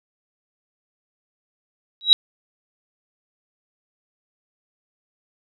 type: tone with exponential growth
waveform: sine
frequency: 3867 Hz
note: B7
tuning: 37 cents flat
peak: -3 dBFS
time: 2.01-2.13 s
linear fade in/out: 0 ms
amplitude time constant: 24 ms
effects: none